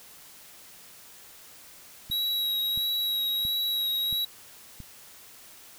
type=click train; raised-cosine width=5 ms; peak=-29 dBFS; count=5; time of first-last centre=2.1-4.803 s; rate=1.48 Hz
type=tone with vibrato; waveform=square; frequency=3858 Hz; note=B7; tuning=41 cents flat; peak=-26 dBFS; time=2.11-4.25 s; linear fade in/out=5 ms; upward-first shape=sine; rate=1.5 Hz; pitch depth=17 cents each way
effects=white hiss -50 dBFS RMS until 5.78 s